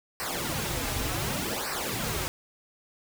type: noise with flanger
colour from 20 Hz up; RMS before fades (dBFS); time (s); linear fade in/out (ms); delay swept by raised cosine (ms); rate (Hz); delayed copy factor
pink; -31; 0.2-2.28; 0; 0.29 to 5.59; 0.67; -0.85
effects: none